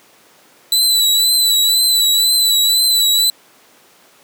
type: tone with vibrato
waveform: sawtooth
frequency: 3974 Hz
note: B7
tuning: 10 cents sharp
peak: -8 dBFS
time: 0.72-3.3 s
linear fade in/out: 2 ms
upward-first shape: triangle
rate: 2 Hz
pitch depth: 52 cents each way
effects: pink hiss -48 dBFS RMS until 4.23 s + high-pass 300 Hz 12 dB/octave